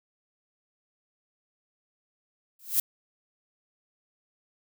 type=noise with exponential growth; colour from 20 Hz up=violet; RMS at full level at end=-19 dBFS; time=2.59-2.8 s; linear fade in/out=5 ms; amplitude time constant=44 ms; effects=none